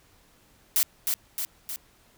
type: noise with echo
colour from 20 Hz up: blue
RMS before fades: -22 dBFS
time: 0.76-0.83 s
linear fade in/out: 0 ms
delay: 310 ms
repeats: 3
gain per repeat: -4 dB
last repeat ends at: 1.76 s
effects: pink hiss -60 dBFS RMS until 2.17 s